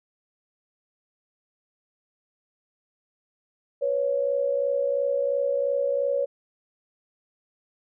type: tone pair together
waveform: sine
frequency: 494.1 / 557 Hz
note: B4 / C#5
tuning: +1 / +8 cents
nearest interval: major second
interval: 207 cents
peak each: -27 / -23 dBFS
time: 3.81-6.26 s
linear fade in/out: 20 ms
effects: none